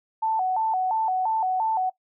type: tone with vibrato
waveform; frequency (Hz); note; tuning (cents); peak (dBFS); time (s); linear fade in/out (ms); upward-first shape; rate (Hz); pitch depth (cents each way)
sine; 812; G#5; -39; -21; 0.22-1.9; 10; square; 2.9; 150
effects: noise-tail reverb RT60 0.1 s tail -19 dB re dry